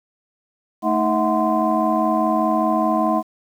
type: tone cluster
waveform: sine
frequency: 219.6 / 313.5 / 648 / 733 / 1035 Hz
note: A3 / D#4 / E5 / F#5 / C6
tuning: -3 / +13 / -30 / -16 / -19 cents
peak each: -22 dBFS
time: 0.82-3.23 s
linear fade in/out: 50 ms
effects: tanh soft clip ceiling -5 dBFS + 8-bit